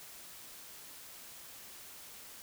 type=silence; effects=white hiss -51 dBFS RMS until 2.42 s